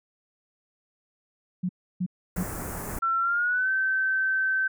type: tone bursts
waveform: sine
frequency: 181.4 Hz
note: F#3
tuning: 34 cents flat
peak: -24 dBFS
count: 3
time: 1.63-2.436 s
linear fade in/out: 10 ms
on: 62 ms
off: 310 ms
type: band-stop noise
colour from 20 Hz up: pink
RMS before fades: -34 dBFS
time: 2.36-2.99 s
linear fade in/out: 5 ms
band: 1800 to 7200 Hz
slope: 24 dB/octave
type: tone with pitch glide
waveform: sine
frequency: 1351 to 1543 Hz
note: E6 to G6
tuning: +42 to -28 cents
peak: -22 dBFS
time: 3.02-4.68 s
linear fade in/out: 10 ms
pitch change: +230 cents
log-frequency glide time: 3.2-3.7 s
effects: none